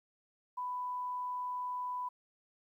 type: tone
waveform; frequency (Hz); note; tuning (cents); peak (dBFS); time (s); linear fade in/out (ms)
sine; 994; B5; +11; -35; 0.57-2.09; 10
effects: 12-bit